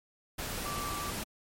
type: tone in noise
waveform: sine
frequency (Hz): 1166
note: D6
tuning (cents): -13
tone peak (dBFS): -37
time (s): 0.65-1.11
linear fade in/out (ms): 10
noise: pink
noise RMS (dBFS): -37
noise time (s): 0.38-1.24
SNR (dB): -3
effects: MP3 64 kbps